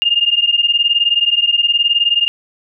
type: beating tone pair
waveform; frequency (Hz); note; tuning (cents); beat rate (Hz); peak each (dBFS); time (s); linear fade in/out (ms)
sine; 2814 / 2833; F7 / F7; +12 / +24; 19; -14; 0.02-2.28; 0
effects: none